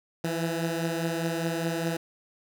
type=beating tone pair; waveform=15% pulse; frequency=164.81 / 169.71 Hz; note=E3 / F3; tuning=0 / -49 cents; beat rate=4.9 Hz; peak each=-22 / -27 dBFS; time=0.24-1.97 s; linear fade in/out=5 ms; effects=none